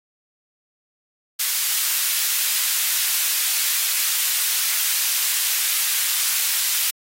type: high-pass noise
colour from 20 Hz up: white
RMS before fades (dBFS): -21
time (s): 1.39-6.91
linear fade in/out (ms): 10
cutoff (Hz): 1800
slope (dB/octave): 12
effects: AAC 48 kbps